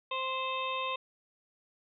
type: harmonic tone with a mistuned harmonic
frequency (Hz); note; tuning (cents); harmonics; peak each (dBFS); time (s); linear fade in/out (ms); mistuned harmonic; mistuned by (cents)
523.3; C5; 0; 1 / 2 / 4 / 5 / 6 / 7; -39 / -34 / -48 / -38 / -45 / -41; 0.11-0.96; 5; 4; -20
effects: none